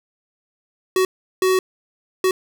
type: tone bursts at uneven times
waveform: square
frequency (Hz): 374.2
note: F#4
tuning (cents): +20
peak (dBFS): -15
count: 3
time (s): 0.96-1.05 / 1.42-1.59 / 2.24-2.31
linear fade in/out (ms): 2
effects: none